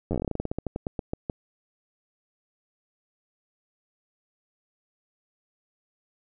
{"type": "slowing click train", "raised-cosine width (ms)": 2, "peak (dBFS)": -15, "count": 22, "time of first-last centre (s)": [0.11, 1.298], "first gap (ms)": 10, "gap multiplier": 1.15, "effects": []}